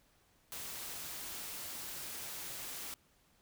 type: noise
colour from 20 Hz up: white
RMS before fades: -44 dBFS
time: 0.52-2.94 s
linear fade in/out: 0 ms
effects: pink hiss -70 dBFS RMS until 3.41 s